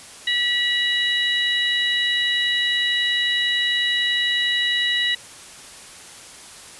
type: harmonic tone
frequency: 971 Hz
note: B5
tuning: 30 cents flat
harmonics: 2 / 3 / 4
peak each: -22 / -24 / -22 dBFS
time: 0.27-5.15 s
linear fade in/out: 5 ms
effects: white hiss -41 dBFS RMS until 6.79 s + resampled to 24000 Hz